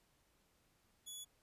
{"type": "tone", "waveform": "15% pulse", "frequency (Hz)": 3400, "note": "G#7", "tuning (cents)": 40, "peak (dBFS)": -40, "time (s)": [1.06, 1.25], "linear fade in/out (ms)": 20, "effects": ["pink hiss -75 dBFS RMS until 1.42 s", "resampled to 32000 Hz"]}